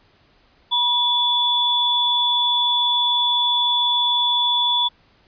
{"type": "tone pair together", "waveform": "sine", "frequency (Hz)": [967, 3446], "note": ["B5", "A7"], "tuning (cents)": [-37, -37], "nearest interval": "octave + minor seventh", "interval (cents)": 2200, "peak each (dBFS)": [-22, -17], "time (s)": [0.71, 4.89], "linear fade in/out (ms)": 20, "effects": ["pink hiss -57 dBFS RMS until 5.27 s", "resampled to 11025 Hz"]}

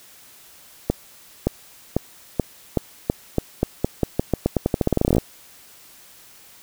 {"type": "accelerating click train", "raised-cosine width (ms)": 2, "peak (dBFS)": -4, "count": 28, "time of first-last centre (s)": [0.9, 5.183], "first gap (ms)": 570, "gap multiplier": 0.87, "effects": ["white hiss -48 dBFS RMS until 6.62 s"]}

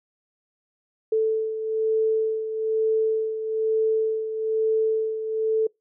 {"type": "beating tone pair", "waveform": "sine", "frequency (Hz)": [440, 441.1], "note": ["A4", "A4"], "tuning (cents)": [0, 4], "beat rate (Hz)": 1.1, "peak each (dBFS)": [-21, -28], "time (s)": [1.12, 5.67], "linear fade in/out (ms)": 5, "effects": ["noise-tail reverb RT60 0.2 s tail -26 dB re dry"]}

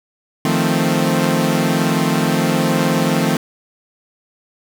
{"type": "chord", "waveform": "sawtooth", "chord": "F dominant seventh", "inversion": "third", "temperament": "equal", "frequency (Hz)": [155.56, 174.61, 220, 261.6], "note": ["Eb3", "F3", "A3", "C4"], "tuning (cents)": [0, 0, 0, 0], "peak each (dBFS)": -16, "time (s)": [0.45, 3.37], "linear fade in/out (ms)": 2, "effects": []}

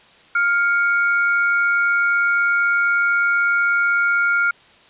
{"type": "tone pair together", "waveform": "sine", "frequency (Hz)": [1402.3, 2226], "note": ["F6", "C#7"], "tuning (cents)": [7, 7], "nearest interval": "minor sixth", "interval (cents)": 800, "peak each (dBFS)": [-15, -24], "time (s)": [0.35, 4.51], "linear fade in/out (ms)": 5, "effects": ["white hiss -49 dBFS RMS until 4.89 s", "resampled to 8000 Hz"]}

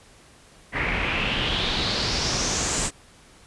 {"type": "noise with low-pass filter sweep", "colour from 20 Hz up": "pink", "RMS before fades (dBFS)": -25, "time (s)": [0.72, 2.91], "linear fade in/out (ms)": 50, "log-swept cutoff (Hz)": [2000, 8100], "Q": 4.2, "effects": ["pink hiss -52 dBFS RMS until 3.46 s", "resampled to 24000 Hz"]}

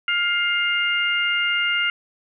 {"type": "harmonic tone", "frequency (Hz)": 704, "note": "F5", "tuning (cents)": 14, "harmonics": [2, 3, 4], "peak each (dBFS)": [-23, -23, -23], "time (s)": [0.08, 1.9], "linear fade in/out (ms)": 2, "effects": []}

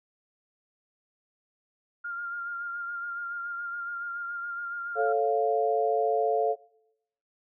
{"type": "tone with vibrato", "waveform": "sine", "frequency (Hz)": 1400, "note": "F6", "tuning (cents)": 4, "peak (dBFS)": -32, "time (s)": [2.04, 5.13], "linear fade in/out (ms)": 10, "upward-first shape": "sine", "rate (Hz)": 7.1, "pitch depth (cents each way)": 25}
{"type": "chord", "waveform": "sine", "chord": "A augmented", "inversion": "none", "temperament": "equal", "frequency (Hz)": [440, 554.4, 698.5], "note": ["A4", "C#5", "E#5"], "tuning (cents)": [0, 0, 0], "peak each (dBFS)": [-26, -30, -26], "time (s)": [4.95, 6.56], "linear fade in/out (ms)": 50}
{"effects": ["noise-tail reverb RT60 0.8 s tail -22 dB re dry"]}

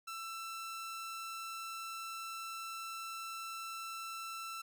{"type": "tone", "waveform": "sawtooth", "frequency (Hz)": 1335, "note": "E6", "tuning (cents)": 22, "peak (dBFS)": -38, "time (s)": [0.07, 4.62], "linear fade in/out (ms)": 10, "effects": []}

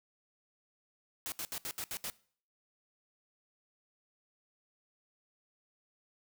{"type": "noise bursts", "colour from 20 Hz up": "white", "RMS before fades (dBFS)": -39, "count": 7, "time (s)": [1.26, 2.1], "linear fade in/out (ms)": 0, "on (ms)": 60, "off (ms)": 70, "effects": ["noise-tail reverb RT60 0.5 s tail -21 dB re dry"]}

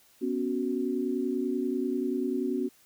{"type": "chord", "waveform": "sine", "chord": "B suspended second", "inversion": "none", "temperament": "equal", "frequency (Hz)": [246.9, 277.2, 370], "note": ["B3", "C#4", "F#4"], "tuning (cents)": [0, 0, 0], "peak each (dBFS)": -31, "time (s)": [0.21, 2.69], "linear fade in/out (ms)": 20, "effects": ["white hiss -61 dBFS RMS until 2.85 s"]}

